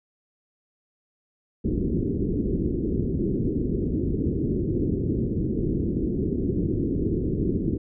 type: low-pass noise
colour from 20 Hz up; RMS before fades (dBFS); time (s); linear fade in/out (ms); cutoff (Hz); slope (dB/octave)
white; -25; 1.64-7.78; 10; 390; 48
effects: none